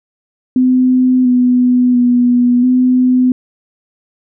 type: tone with pitch steps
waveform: sine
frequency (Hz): 254.7 / 248.7 / 244.6 / 252.9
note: C4 / B3 / B3 / B3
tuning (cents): -46 / +12 / -16 / +41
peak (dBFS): -7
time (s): 0.56-3.32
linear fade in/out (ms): 2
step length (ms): 690
effects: none